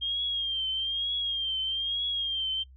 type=tone with vibrato; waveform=sine; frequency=3209 Hz; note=G7; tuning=40 cents sharp; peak=-27 dBFS; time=0.01-2.64 s; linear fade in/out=20 ms; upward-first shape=triangle; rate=1.1 Hz; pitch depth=77 cents each way; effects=noise-tail reverb RT60 0.1 s tail -23 dB re dry + added 65 Hz sine -49 dBFS peak until 2.76 s